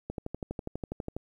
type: click train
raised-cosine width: 2 ms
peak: -21 dBFS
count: 14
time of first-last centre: 0.1-1.166 s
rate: 12.2 Hz
effects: 10-bit